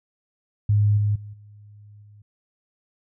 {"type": "tone with level steps", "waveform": "sine", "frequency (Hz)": 103.83, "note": "G#2", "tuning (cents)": 0, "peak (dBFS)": [-15, -18, -35, -44, -46], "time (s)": [0.69, 2.22], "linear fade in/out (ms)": 5, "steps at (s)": [0.97, 1.15, 1.33, 2.02], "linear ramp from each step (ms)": 10, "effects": []}